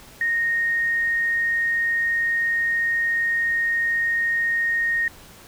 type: tone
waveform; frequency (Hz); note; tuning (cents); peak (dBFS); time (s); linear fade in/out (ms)
sine; 1857; A#6; -7; -19; 0.21-5.08; 2
effects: pink hiss -46 dBFS RMS until 5.47 s